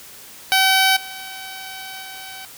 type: tone with level steps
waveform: 10% pulse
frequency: 764 Hz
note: G5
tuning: 45 cents flat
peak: -5 / -24 / -26 dBFS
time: 0.52-2.45 s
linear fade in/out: 0 ms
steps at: 0.96 / 2.02 s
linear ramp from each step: 10 ms
effects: white hiss -41 dBFS RMS until 2.57 s